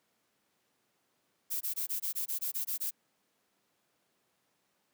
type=noise bursts; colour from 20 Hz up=violet; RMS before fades=-34 dBFS; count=11; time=1.5-2.91 s; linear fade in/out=20 ms; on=110 ms; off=20 ms; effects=pink hiss -75 dBFS RMS until 4.93 s + high-pass 200 Hz 12 dB/octave